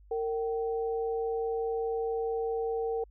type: tone pair together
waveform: sine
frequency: 457.6 / 769.6 Hz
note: A#4 / G5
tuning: -32 / -32 cents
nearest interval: major sixth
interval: 900 cents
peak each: -29 / -37 dBFS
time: 0.11-3.04 s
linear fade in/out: 5 ms
effects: added 50 Hz sine -53 dBFS peak until 3.1 s